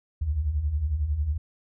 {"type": "beating tone pair", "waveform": "sine", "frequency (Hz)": [66.1, 77.1], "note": ["C2", "D#2"], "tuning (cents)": [18, -15], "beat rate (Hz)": 11, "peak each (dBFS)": [-31, -24], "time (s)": [0.21, 1.38], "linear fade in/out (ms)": 10, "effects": []}